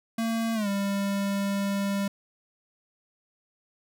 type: tone with pitch glide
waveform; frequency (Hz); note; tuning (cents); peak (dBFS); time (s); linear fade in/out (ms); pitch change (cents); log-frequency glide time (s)
square; 227.1 to 198.85; A#3 to G3; -45 to +25; -26; 0.18-2.08; 5; -230; 0.54-0.68
effects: none